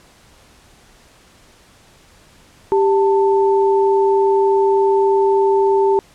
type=tone pair together; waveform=sine; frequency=393.4 / 888.3 Hz; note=G4 / A5; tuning=+6 / +16 cents; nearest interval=octave + major second; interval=1410 cents; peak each=-12 / -18 dBFS; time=2.72-5.99 s; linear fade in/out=0 ms; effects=pink hiss -49 dBFS RMS until 6.14 s + low-pass 10000 Hz 12 dB/octave